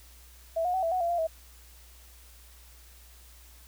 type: tone with pitch steps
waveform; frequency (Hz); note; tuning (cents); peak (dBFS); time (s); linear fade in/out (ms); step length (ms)
sine; 658 / 719 / 754 / 662 / 737 / 683 / 693 / 646; E5 / F#5 / F#5 / E5 / F#5 / F5 / F5 / E5; -3 / -50 / +32 / +7 / -7 / -39 / -14 / -35; -25; 0.56-1.272; 10; 89
effects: added 60 Hz sine -52 dBFS peak until 3.67 s + white hiss -56 dBFS RMS until 3.67 s